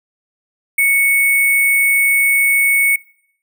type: tone with sample-and-hold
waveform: sine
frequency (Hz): 2217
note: C#7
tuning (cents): 0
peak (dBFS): -10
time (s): 0.78-2.96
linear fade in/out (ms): 5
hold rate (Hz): 11025
effects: noise-tail reverb RT60 0.7 s tail -25 dB re dry